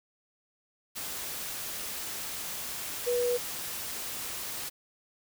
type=tone in noise; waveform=sine; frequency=486.7 Hz; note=B4; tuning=25 cents flat; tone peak=-25 dBFS; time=3.06-3.38 s; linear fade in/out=20 ms; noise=white; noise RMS=-37 dBFS; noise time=0.95-4.7 s; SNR=+9 dB; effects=none

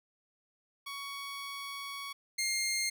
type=tone pair in turn; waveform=15% pulse; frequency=1119 / 2120 Hz; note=C#6 / C7; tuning=+16 / +22 cents; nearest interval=major seventh; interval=1106 cents; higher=second; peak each=-33 / -24 dBFS; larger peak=second; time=0.86-2.13 / 2.38-2.9 s; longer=first; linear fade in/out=10 ms; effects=none

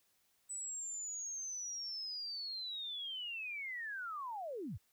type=linear sweep; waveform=sine; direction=down; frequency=8000 to 62.4 Hz; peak=-40 dBFS; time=0.49-4.78 s; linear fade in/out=20 ms; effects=white hiss -75 dBFS RMS until 4.92 s

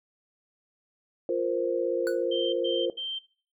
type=chord; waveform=sine; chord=F suspended fourth; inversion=none; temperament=equal; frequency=349.2 / 466.2 / 523.3 Hz; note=F4 / Bb4 / C5; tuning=0 / 0 / 0 cents; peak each=-29 dBFS; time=1.29-2.9 s; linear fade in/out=2 ms
type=tone with exponential decay; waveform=square; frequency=1479 Hz; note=F#6; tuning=1 cent flat; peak=-30 dBFS; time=2.07-2.22 s; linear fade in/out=0 ms; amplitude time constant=31 ms
type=tone bursts; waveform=sine; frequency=3136 Hz; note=G7; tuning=in tune; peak=-31 dBFS; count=3; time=2.31-3.19 s; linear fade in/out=10 ms; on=220 ms; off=110 ms
effects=noise-tail reverb RT60 0.4 s tail -17 dB re dry

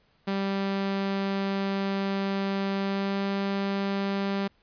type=tone with pitch glide; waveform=sawtooth; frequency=196 to 197.36 Hz; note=G3 to G3; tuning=0 to +12 cents; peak=-22 dBFS; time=0.27-4.48 s; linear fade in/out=10 ms; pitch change=+12 cents; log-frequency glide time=2.78-3.23 s; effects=pink hiss -66 dBFS RMS until 4.62 s + resampled to 11025 Hz

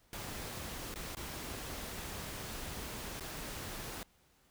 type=noise with dropouts; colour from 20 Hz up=pink; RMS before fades=-43 dBFS; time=0.13-4.03 s; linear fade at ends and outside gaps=1 ms; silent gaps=0.941-0.958 / 1.15-1.169 / 3.198-3.207 s; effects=pink hiss -69 dBFS RMS until 4.5 s

